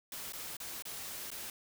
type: noise with dropouts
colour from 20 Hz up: white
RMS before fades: -43 dBFS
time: 0.12-1.5 s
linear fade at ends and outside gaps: 2 ms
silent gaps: 0.323-0.333 / 0.568-0.601 / 0.823-0.853 / 1.304-1.315 s
effects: none